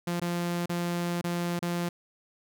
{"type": "tone with dropouts", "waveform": "sawtooth", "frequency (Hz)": 173.5, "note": "F3", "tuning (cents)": -11, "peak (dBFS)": -24, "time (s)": [0.07, 1.89], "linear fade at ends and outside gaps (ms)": 5, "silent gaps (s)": [[0.199, 0.216], [0.659, 0.694], [1.214, 1.241], [1.592, 1.624]], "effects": []}